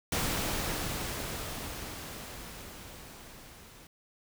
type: noise with level ramp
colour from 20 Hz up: pink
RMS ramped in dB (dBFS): -30 to -53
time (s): 0.12-3.87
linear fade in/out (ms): 2
effects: none